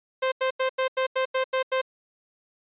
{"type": "tone bursts", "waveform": "sawtooth", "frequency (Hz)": 522, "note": "C5", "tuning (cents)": -4, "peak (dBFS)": -18, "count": 9, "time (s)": [0.22, 1.816], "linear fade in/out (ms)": 10, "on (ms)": 100, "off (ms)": 87, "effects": ["resampled to 8000 Hz"]}